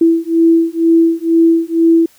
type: beating tone pair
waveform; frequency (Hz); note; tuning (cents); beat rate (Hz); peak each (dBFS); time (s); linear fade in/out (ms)
sine; 329.7 / 331.8; E4 / E4; 0 / +11; 2.1; -11; 0.01-2.06; 5
effects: white hiss -49 dBFS RMS until 2.18 s